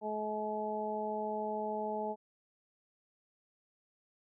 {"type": "harmonic tone", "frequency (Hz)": 213.5, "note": "G#3", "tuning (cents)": 48, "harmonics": [1, 2, 3, 4], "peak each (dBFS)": [-42, -39, -39, -38], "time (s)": [0.01, 2.16], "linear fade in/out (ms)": 50, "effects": []}